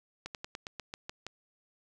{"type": "slowing click train", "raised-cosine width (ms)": 0.2, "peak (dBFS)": -22, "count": 9, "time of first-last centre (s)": [0.26, 1.266], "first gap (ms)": 88, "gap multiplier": 1.1, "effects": []}